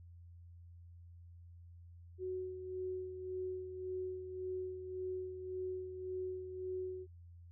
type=tone with tremolo; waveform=sine; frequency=370.7 Hz; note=F#4; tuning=3 cents sharp; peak=-37 dBFS; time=2.18-7.07 s; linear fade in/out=50 ms; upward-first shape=sine; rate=1.8 Hz; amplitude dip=55%; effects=added 86 Hz sine -53 dBFS peak until 7.51 s